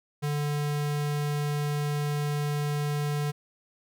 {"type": "tone", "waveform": "square", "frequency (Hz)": 146.83, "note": "D3", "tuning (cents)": 0, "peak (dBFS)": -27, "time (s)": [0.22, 3.32], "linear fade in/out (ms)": 20, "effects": []}